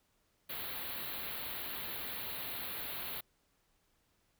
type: band-stop noise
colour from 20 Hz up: white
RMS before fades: -41 dBFS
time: 0.49-3.21 s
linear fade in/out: 10 ms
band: 4400 to 11000 Hz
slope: 96 dB/octave
effects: pink hiss -75 dBFS RMS until 4.39 s